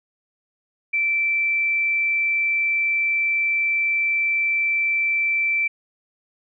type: tone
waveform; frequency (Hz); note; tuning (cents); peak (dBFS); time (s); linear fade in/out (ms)
sine; 2334; D7; -11; -18; 0.93-5.68; 10
effects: none